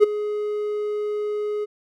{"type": "tone with ADSR envelope", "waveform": "triangle", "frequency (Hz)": 419, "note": "G#4", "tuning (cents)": 15, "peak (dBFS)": -5, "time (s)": [0, 1.66], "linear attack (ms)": 33, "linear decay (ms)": 14, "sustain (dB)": -16, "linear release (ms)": 26, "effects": []}